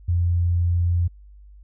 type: tone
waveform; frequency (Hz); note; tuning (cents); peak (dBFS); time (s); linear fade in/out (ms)
sine; 86.8; F2; -10; -17; 0.08-1.08; 10
effects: added 50 Hz sine -43 dBFS peak until 1.63 s